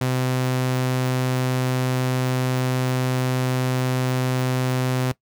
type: tone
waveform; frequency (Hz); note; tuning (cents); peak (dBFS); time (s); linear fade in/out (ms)
sawtooth; 128.1; C3; -36; -16; 0.01-5.12; 5
effects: noise-tail reverb RT60 0.1 s tail -19 dB re dry